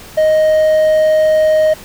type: tone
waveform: triangle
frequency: 623 Hz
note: D#5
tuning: 2 cents sharp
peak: -6 dBFS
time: 0.17-1.74 s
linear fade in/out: 10 ms
effects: pink hiss -35 dBFS RMS until 1.84 s